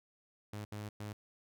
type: tone bursts at uneven times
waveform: sawtooth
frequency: 104.7 Hz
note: G#2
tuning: 15 cents sharp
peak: -37 dBFS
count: 3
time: 0.53-0.65 / 0.72-0.89 / 1-1.13 s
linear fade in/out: 5 ms
effects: none